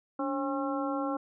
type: harmonic tone with a mistuned harmonic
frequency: 270.1 Hz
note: C#4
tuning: 45 cents flat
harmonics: 1 / 2 / 3 / 4 / 5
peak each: -32 / -35 / -37 / -38 / -39 dBFS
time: 0.19-1.17 s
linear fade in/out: 5 ms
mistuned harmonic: 1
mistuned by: +100 cents
effects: none